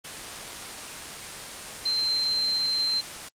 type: tone in noise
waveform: sine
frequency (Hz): 4122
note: C8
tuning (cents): -27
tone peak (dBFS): -22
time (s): 1.85-3.01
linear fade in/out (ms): 10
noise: white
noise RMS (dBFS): -35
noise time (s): 0.04-3.29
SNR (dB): +10
effects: low-pass 8000 Hz 12 dB/octave + Opus 32 kbps